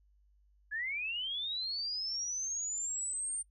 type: linear sweep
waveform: sine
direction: up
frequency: 1661.2 to 8890 Hz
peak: -34 dBFS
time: 0.71-3.43 s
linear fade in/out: 20 ms
effects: noise-tail reverb RT60 0.1 s tail -23 dB re dry + added 50 Hz sine -64 dBFS peak until 3.5 s